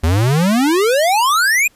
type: exponential sweep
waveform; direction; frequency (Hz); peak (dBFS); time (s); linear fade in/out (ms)
square; up; 76.1 to 2537; -12; 0.03-1.68; 10
effects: pink hiss -54 dBFS RMS until 1.75 s + resampled to 32000 Hz